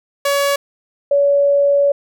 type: tone pair in turn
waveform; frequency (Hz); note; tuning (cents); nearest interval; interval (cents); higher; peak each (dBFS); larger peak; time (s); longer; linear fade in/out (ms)
sawtooth / sine; 564 / 566.5; C#5 / C#5; +30 / +37; unison; 7; second; -10; neither; 0.25-0.56 / 1.11-1.92; second; 5
effects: none